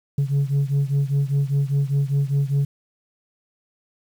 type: beating tone pair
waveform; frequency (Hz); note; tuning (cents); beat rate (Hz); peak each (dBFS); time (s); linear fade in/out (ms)
sine; 138.59 / 143.59; C#3 / D3; 0 / -39; 5; -18 / -20; 0.18-2.65; 5
effects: tanh soft clip ceiling -15 dBFS + 8-bit